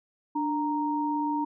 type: tone pair together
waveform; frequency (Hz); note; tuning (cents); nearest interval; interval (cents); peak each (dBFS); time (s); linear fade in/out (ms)
sine; 295.5 / 931; D4 / A#5; +11 / -2; octave + minor sixth; 1987; -28; 0.35-1.45; 10
effects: none